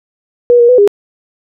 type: tone with pitch steps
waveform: sine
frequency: 483.7 / 474.5 / 498.8 / 407.5 Hz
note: B4 / A#4 / B4 / G#4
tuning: -36 / +31 / +17 / -33 cents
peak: -3 dBFS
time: 0.5-0.876 s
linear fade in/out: 0 ms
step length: 94 ms
effects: none

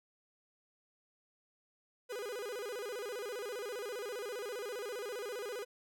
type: tone with vibrato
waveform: 45% pulse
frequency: 450.8 Hz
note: A4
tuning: 42 cents sharp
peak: -39 dBFS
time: 2.09-5.65 s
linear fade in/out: 20 ms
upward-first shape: square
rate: 15 Hz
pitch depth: 170 cents each way
effects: none

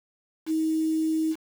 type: tone with quantisation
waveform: sine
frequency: 317.3 Hz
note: D#4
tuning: 34 cents sharp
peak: -22 dBFS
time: 0.46-1.36 s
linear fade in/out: 50 ms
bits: 7
effects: none

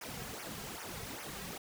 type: noise with flanger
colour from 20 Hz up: pink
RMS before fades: -44 dBFS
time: 0.01-1.58 s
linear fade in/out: 5 ms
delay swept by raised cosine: 0.24 to 3.44 ms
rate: 2.5 Hz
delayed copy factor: -1
effects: none

